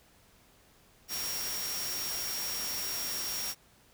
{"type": "tone in noise", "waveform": "sine", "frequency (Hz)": 5590, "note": "F8", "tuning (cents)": 1, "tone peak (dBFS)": -36, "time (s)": [1.08, 3.55], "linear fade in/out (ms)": 50, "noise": "white", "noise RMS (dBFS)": -37, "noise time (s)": [1.08, 3.55], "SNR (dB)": -2, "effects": ["pink hiss -62 dBFS RMS until 3.93 s"]}